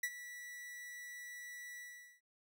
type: tone with ADSR envelope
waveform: 45% pulse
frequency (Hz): 1951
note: B6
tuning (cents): -22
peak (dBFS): -33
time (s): 0.03-2.21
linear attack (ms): 6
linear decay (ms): 55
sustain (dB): -14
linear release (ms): 430
effects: none